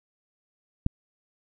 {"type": "click", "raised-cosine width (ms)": 5, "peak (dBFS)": -10, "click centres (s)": 0.864, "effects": []}